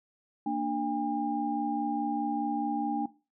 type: tone cluster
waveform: sine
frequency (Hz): 231.3 / 296.1 / 806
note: A#3 / D4 / G5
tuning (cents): -13 / +14 / +48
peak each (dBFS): -33 / -31 / -32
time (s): 0.46-3.06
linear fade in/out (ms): 5
effects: noise-tail reverb RT60 0.3 s tail -18 dB re dry